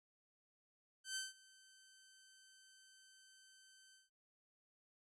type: tone with ADSR envelope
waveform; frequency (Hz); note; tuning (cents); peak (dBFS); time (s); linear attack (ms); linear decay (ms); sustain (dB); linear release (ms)
10% pulse; 1542; G6; -29; -31; 1.04-4.1; 120; 170; -24; 160
effects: noise-tail reverb RT60 0.1 s tail -26 dB re dry + low-pass 11000 Hz 12 dB/octave